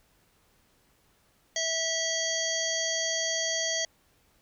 harmonic tone, 652 Hz, E5, 19 cents flat, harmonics 1 / 3 / 5 / 7 / 9 / 10, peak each -34 / -34 / -34 / -34 / -34 / -34 dBFS, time 1.56-3.85 s, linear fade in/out 2 ms, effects pink hiss -66 dBFS RMS until 4.41 s

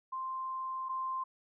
sine tone pair in turn, 1046.5 / 1046.5 Hz, C6 / C6, 0 / 0 cents, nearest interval unison, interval 0 cents, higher neither, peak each -35 / -33 dBFS, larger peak second, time 0.12-0.89 / 0.89-1.24 s, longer first, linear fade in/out 10 ms, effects none

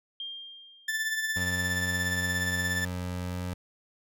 sine tone with exponential decay, 3200 Hz, G7, 35 cents sharp, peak -33 dBFS, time 0.2-1.4 s, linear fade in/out 2 ms, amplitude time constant 260 ms
40% pulse tone with tremolo, 1760 Hz, A6, in tune, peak -25 dBFS, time 0.88-2.85 s, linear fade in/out 5 ms, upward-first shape triangle, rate 17 Hz, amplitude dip 55%
25% pulse tone with pitch glide, 90.7 to 89.87 Hz, F#2 to F#2, -34 to -50 cents, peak -28 dBFS, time 1.36-3.54 s, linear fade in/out 5 ms, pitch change -16 cents, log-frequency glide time 2.09-3.3 s
effects none

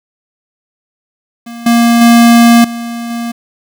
square tone with level steps, 234.4 Hz, A#3, 10 cents sharp, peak -24 / -6 / -3 / -19 / -17 dBFS, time 1.46-3.32 s, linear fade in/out 10 ms, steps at 1.66 / 2.01 / 2.64 / 3.1 s, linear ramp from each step 5 ms, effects 7-bit

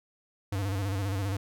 square tone with vibrato, 98 Hz, G2, in tune, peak -29 dBFS, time 0.52-1.37 s, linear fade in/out 5 ms, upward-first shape square, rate 15 Hz, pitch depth 65 cents each way, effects none

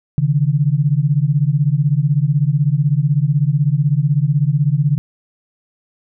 sine beating tone pair, 137.5 / 153.5 Hz, C#3 / D#3, -14 / -23 cents, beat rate 16 Hz, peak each -15 dBFS, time 0.18-4.98 s, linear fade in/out 0 ms, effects none

